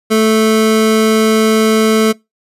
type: tone pair together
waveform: square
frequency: 220 / 437.7 Hz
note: A3 / A4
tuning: 0 / -9 cents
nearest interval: octave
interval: 1191 cents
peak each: -12 dBFS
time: 0.1-2.13 s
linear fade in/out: 20 ms
effects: noise-tail reverb RT60 0.2 s tail -24 dB re dry + resampled to 32000 Hz